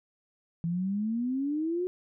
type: exponential sweep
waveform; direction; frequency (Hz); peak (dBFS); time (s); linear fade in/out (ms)
sine; up; 164.81 to 370; -27; 0.64-1.87; 0
effects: none